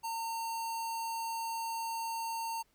square tone with notch filter, 912 Hz, A#5, 38 cents flat, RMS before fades -37 dBFS, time 0.03-2.63 s, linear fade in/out 20 ms, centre 1900 Hz, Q 0.78, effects pink hiss -72 dBFS RMS until 2.74 s

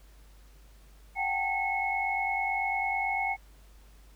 sine tone cluster, 737 / 786 / 877 / 2186 Hz, F#5 / G5 / A5 / C#7, -7 / +4 / -6 / -25 cents, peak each -37 / -31 / -37 / -30 dBFS, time 1.15-3.37 s, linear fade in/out 50 ms, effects added 50 Hz sine -52 dBFS peak until 4.15 s + pink hiss -62 dBFS RMS until 4.15 s

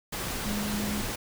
sine tone in noise, 207.7 Hz, G#3, in tune, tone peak -30 dBFS, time 0.45-1.02 s, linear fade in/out 10 ms, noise pink, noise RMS -33 dBFS, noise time 0.12-1.16 s, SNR 0 dB, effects none

